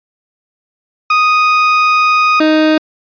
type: tone pair in turn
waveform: 30% pulse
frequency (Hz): 1244.5 / 311.1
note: D#6 / D#4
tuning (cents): 0 / 0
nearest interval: 2 octaves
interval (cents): 2400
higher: first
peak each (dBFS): -5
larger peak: neither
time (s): 1.1-2.4 / 2.4-2.78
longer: first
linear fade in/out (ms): 5
effects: resampled to 11025 Hz